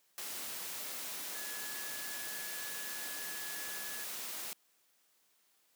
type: tone in noise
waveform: sine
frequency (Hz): 1698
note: G#6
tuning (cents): +38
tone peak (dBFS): -47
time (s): 1.35-4.04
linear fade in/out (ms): 0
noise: white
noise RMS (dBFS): -42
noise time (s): 0.18-4.53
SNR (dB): -8
effects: white hiss -72 dBFS RMS until 5.75 s + high-pass 200 Hz 12 dB/octave